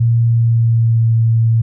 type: tone with pitch glide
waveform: sine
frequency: 116.54 to 113.94 Hz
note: A#2 to A#2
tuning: 0 to -39 cents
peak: -9 dBFS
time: 0-1.62 s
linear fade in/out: 10 ms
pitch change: -39 cents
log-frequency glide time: 0.22-1.13 s
effects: none